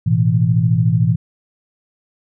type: chord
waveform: sine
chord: A suspended second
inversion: none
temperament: equal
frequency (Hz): 110 / 123.47 / 164.81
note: A2 / B2 / E3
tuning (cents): 0 / 0 / 0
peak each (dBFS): -16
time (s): 0.06-1.16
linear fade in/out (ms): 10
effects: none